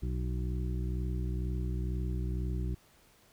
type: harmonic tone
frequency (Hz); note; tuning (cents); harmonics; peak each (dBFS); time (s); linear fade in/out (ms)
62.1; B1; +10; 1 / 2 / 3 / 5 / 6; -32 / -37 / -41 / -45 / -47; 0.02-2.75; 10
effects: pink hiss -63 dBFS RMS until 3.32 s